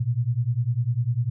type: beating tone pair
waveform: sine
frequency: 114.9 / 124.9 Hz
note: A#2 / B2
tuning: -25 / +20 cents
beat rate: 10 Hz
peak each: -24 dBFS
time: 0-1.3 s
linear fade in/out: 10 ms
effects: none